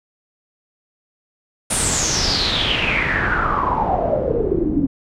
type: noise with low-pass filter sweep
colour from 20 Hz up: pink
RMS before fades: -19 dBFS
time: 1.7-4.87 s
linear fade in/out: 10 ms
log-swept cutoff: 9700 to 260 Hz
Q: 7.4
effects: none